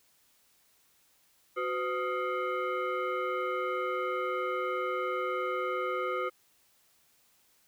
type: tone with frequency modulation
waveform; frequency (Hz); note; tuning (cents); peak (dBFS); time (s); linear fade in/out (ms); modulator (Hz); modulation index
sine; 370; F#4; 0; -29; 1.56-6.3; 20; 877; 1.6
effects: white hiss -67 dBFS RMS until 7.67 s